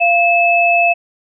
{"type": "tone pair together", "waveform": "sine", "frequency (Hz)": [690.5, 2607], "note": ["F5", "E7"], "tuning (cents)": [-20, -20], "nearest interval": "octave + major seventh", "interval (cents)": 2300, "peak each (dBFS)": -12, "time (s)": [0, 0.94], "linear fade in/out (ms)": 20, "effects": []}